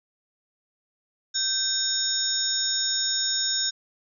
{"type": "tone cluster", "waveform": "sine", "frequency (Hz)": [1551, 3703, 5370, 6720], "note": ["G6", "A#7", "E8", "G#8"], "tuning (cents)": [-19, -12, 31, 19], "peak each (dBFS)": [-35, -28, -26, -29], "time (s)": [1.34, 3.71], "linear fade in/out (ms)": 20, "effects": []}